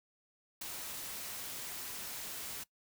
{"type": "noise with ADSR envelope", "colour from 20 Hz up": "white", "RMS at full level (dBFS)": -39, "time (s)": [0.61, 2.64], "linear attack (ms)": 8, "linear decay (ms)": 7, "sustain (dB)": -4, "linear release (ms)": 11, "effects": ["noise-tail reverb RT60 0.1 s tail -20 dB re dry"]}